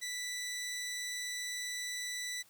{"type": "tone", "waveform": "15% pulse", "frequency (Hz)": 1975.5, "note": "B6", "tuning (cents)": 0, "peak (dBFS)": -31, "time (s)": [0.01, 2.43], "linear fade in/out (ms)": 20, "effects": ["white hiss -64 dBFS RMS until 2.49 s"]}